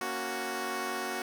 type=chord; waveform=10% pulse; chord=F# major; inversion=first; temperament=equal; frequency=233.1 / 277.2 / 370 Hz; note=A#3 / C#4 / F#4; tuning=0 / 0 / 0 cents; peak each=-31 / -32 / -26 dBFS; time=0.01-1.22 s; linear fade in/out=2 ms; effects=none